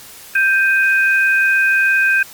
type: tone pair together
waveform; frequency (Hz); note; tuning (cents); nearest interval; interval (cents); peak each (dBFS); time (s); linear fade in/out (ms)
sine; 1570.7 / 2497; G6 / D#7; +3 / +6; minor sixth; 803; -12 / -17; 0.35-2.23; 5
effects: white hiss -38 dBFS RMS until 2.33 s + Opus 48 kbps